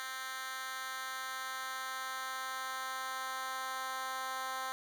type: tone with high-pass filter sweep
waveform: 10% pulse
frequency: 261.7 Hz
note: C4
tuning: in tune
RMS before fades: -40 dBFS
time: 0-4.72 s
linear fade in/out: 0 ms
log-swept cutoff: 1600 to 930 Hz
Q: 1.3
effects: none